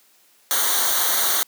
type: noise with comb filter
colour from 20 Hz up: white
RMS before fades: -20 dBFS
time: 0.51-1.43 s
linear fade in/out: 0 ms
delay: 0.39 ms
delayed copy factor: -0.85
effects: white hiss -57 dBFS RMS until 1.47 s + high-pass 200 Hz 12 dB/octave